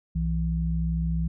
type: tone pair together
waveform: sine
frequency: 62.38 / 164.81 Hz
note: B1 / E3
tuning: +18 / 0 cents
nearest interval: octave + perfect fourth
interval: 1682 cents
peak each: -26 dBFS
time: 0.15-1.28 s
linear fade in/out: 10 ms
effects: none